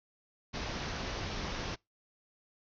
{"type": "low-pass noise", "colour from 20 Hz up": "pink", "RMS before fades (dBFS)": -38, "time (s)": [0.53, 1.76], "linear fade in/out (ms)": 20, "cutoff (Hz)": 6100, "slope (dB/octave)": 96, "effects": ["noise-tail reverb RT60 0.2 s tail -25 dB re dry"]}